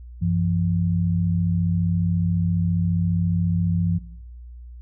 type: tone pair together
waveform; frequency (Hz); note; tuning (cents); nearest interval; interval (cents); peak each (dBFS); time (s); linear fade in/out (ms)
sine; 95.41 / 170; G2 / F3; -46 / -46; minor seventh; 1000; -22 / -21; 0.21-3.99; 20
effects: noise-tail reverb RT60 0.7 s tail -17 dB re dry + added 60 Hz sine -37 dBFS peak until 4.81 s